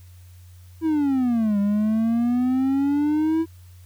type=exponential two-way sweep; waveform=triangle; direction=down then up; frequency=330 to 200 to 330 Hz; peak=-16 dBFS; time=0.81-3.46 s; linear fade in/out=50 ms; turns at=1.59 s; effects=added 90 Hz sine -43 dBFS peak until 3.85 s + white hiss -58 dBFS RMS until 3.85 s